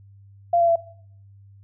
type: tone with pitch steps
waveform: sine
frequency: 690 / 680.9 / 671.9 Hz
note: F5 / F5 / E5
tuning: -21 / -44 / +33 cents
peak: -15 dBFS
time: 0.53-0.758 s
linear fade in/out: 5 ms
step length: 76 ms
effects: noise-tail reverb RT60 0.6 s tail -19 dB re dry + added 99 Hz sine -46 dBFS peak until 1.63 s